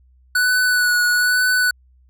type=tone with vibrato; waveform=square; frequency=1480 Hz; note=F#6; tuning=in tune; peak=-15 dBFS; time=0.35-1.71 s; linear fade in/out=5 ms; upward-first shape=sine; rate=1.1 Hz; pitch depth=22 cents each way; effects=added 63 Hz sine -50 dBFS peak until 2.09 s